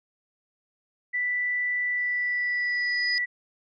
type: tone with pitch glide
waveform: sine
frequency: 1975.5 to 1958.5 Hz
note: B6 to B6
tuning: 0 to -15 cents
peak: -24 dBFS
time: 1.13-3.26 s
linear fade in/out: 20 ms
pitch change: -15 cents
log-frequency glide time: 1.76-2.95 s
type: tone with exponential growth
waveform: sine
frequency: 4968 Hz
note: D#8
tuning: 3 cents flat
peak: -25 dBFS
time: 1.98-3.18 s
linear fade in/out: 0 ms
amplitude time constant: 260 ms
effects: none